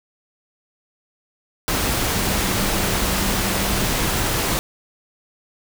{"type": "tone in noise", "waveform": "sine", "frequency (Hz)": 194.5, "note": "G3", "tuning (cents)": -13, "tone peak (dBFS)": -28, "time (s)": [2.15, 3.84], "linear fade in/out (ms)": 0, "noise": "pink", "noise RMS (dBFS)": -21, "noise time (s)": [1.68, 4.59], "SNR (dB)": -10, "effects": []}